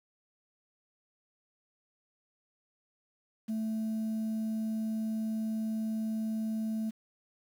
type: tone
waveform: sine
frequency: 220 Hz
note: A3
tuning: in tune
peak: -28 dBFS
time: 3.48-6.91 s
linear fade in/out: 20 ms
effects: tanh soft clip ceiling -29 dBFS + 9-bit